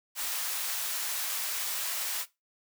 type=high-pass noise; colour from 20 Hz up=white; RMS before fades=-33 dBFS; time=0.15-2.26 s; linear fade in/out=50 ms; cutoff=780 Hz; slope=12 dB/octave; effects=noise-tail reverb RT60 0.2 s tail -17 dB re dry